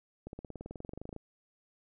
accelerating click train, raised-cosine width 2 ms, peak -29 dBFS, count 20, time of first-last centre 0.27-1.163 s, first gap 61 ms, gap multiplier 0.97, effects none

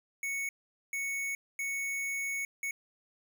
square tone bursts at uneven times, 2217 Hz, C#7, in tune, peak -33 dBFS, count 4, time 0.23-0.49 / 0.93-1.35 / 1.59-2.45 / 2.63-2.71 s, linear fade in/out 2 ms, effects none

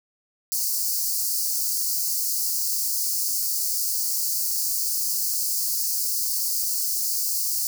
white high-pass noise, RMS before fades -25 dBFS, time 0.52-7.67 s, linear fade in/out 0 ms, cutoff 4400 Hz, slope 96 dB/octave, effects none

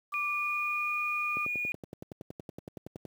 sine tone with pitch glide, 1174.7 to 1204.9 Hz, D6 to D6, 0 to +44 cents, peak -34 dBFS, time 0.12-1.46 s, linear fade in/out 10 ms, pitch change +44 cents, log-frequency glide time 0.27-0.94 s
sine tone, 2444 Hz, D#7, 32 cents flat, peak -30 dBFS, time 0.14-1.72 s, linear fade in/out 0 ms
click train, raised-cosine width 2 ms, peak -27 dBFS, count 19, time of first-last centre 1.37-3.052 s, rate 10.7 Hz
effects high-pass 100 Hz 12 dB/octave + 9-bit

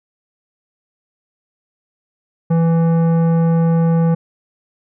sine tone with tanh clipping, 165.7 Hz, E3, 9 cents sharp, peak -13 dBFS, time 2.5-4.15 s, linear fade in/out 10 ms, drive 13 dB, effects none

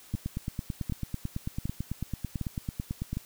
two click trains, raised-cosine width 5 ms, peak -19 / -19 dBFS, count 28 / 5, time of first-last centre 0.15-3.13 / 0.14-3.17 s, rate 9.06 / 1.32 Hz, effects white hiss -53 dBFS RMS until 3.25 s

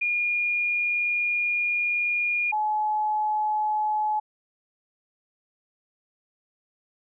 sine tone pair in turn, 2427 / 852.4 Hz, D#7 / G#5, -44 / +45 cents, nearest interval octave + tritone, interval 1811 cents, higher first, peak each -22 dBFS, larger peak neither, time 0.01-2.52 / 2.52-4.2 s, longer first, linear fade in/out 10 ms, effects none

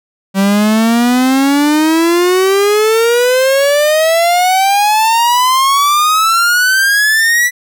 45% pulse exponential sweep, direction up, 191.8 to 1975.5 Hz, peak -8 dBFS, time 0.34-7.51 s, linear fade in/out 50 ms, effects none

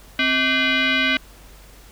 sine tone with frequency modulation, 263.3 Hz, C4, 11 cents sharp, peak -16 dBFS, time 0.19-1.17 s, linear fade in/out 2 ms, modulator 899 Hz, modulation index 3.4, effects added 48 Hz sine -45 dBFS peak until 1.91 s + pink hiss -48 dBFS RMS until 1.91 s

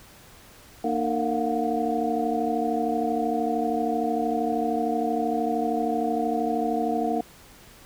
sine tone cluster, 232 / 303.5 / 457.9 / 698 / 731 Hz, A#3 / D#4 / A#4 / F5 / F#5, -8 / -43 / -31 / -1 / -21 cents, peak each -29 dBFS, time 0.84-7.21 s, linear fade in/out 5 ms, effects pink hiss -50 dBFS RMS until 7.85 s

